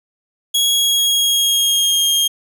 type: tone with pitch glide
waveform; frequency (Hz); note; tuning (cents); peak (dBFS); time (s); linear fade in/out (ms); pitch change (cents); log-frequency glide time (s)
sawtooth; 3322 to 3226; G#7 to G7; 0 to +49; -10; 0.54-2.28; 10; -51; 0.71-2.07
effects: none